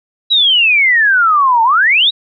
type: exponential two-way sweep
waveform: sine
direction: down then up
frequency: 3951 to 883 to 3951 Hz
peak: -7 dBFS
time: 0.3-2.11 s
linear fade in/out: 20 ms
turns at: 1.63 s
effects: none